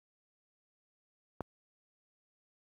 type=click; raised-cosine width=1 ms; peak=-21 dBFS; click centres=1.407 s; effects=high-pass 60 Hz 12 dB/octave + 10-bit